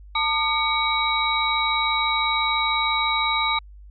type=tone cluster; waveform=sine; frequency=898 / 1212 / 2253 / 3856 Hz; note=A5 / D#6 / C#7 / B7; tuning=+35 / -46 / +28 / -42 cents; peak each=-25 dBFS; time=0.15-3.59 s; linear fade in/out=5 ms; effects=added 50 Hz sine -41 dBFS peak until 3.9 s